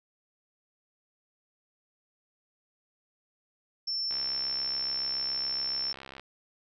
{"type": "tone", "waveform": "sine", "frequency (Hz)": 5380, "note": "E8", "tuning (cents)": 34, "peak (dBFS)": -29, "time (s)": [3.87, 5.93], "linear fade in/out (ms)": 10}
{"type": "click train", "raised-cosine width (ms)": 0.3, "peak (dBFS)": -27, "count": 141, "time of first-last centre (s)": [4.11, 6.196], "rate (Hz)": 67.1}
{"effects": []}